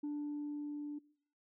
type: tone with level ramp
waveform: sine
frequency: 293.7 Hz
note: D4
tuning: in tune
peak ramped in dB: -34 to -39 dBFS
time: 0.03-0.99 s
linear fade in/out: 10 ms
effects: noise-tail reverb RT60 0.6 s tail -22 dB re dry + tanh soft clip ceiling -35 dBFS